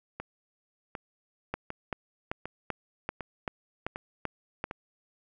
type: two click trains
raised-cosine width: 0.5 ms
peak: -16 / -21 dBFS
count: 9 / 7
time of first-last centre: 1.54-4.641 / 0.2-4.711 s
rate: 2.58 / 1.33 Hz
effects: none